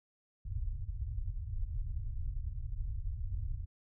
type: low-pass noise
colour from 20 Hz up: pink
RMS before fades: -37 dBFS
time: 0.45-3.66 s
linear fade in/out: 5 ms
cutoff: 110 Hz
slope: 48 dB/octave
effects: none